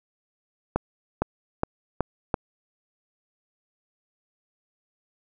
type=accelerating click train; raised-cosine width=1 ms; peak=-8 dBFS; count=5; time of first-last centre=0.76-2.342 s; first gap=460 ms; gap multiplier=0.9; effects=none